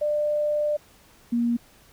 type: tone pair in turn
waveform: sine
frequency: 596 / 236.5 Hz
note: D5 / A#3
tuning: +25 / +25 cents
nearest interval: octave + major third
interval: 1600 cents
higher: first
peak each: -21 / -20 dBFS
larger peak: second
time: 0.01-0.77 / 1.32-1.57 s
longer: first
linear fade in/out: 10 ms
effects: pink hiss -55 dBFS RMS until 1.92 s